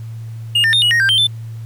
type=tone with pitch steps; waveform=triangle; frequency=2841 / 1799 / 3655 / 2910 / 1868 / 1578 / 3138 / 3532 Hz; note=F7 / A6 / A#7 / F#7 / A#6 / G6 / G7 / A7; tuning=+29 / +38 / -35 / -29 / +3 / +11 / +1 / +6 cents; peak=-9 dBFS; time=0.55-1.27 s; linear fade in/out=5 ms; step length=90 ms; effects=added 113 Hz sine -26 dBFS peak until 1.65 s + pink hiss -50 dBFS RMS until 1.65 s